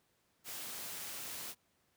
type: noise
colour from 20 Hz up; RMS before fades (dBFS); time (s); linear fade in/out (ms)
white; -44; 0.44-1.55; 50
effects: pink hiss -75 dBFS RMS until 1.96 s + high-pass 80 Hz 12 dB/octave